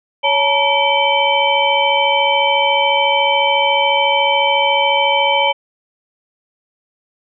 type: tone cluster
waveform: sine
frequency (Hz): 558 / 870 / 944 / 2310 / 3077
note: C#5 / A5 / A#5 / D7 / G7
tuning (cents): +11 / -20 / +22 / -29 / -33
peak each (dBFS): -18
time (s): 0.23-5.53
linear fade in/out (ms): 20
effects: none